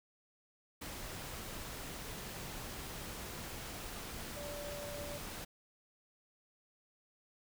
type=tone in noise; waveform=sine; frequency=581 Hz; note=D5; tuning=19 cents flat; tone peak=-44 dBFS; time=4.36-5.18 s; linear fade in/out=10 ms; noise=pink; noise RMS=-45 dBFS; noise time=0.81-5.45 s; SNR=-2 dB; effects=none

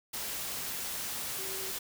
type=tone in noise; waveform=sine; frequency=383.5 Hz; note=G4; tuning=38 cents flat; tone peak=-44 dBFS; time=1.38-1.72 s; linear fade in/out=10 ms; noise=white; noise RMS=-37 dBFS; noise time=0.13-1.79 s; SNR=-10 dB; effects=none

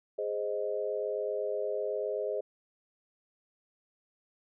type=chord; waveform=sine; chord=Ab major; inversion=none; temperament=equal; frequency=415.3 / 523.3 / 622.3 Hz; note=Ab4 / C5 / Eb5; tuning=0 / 0 / 0 cents; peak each=-34 / -35 / -35 dBFS; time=0.18-2.41 s; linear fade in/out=10 ms; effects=none

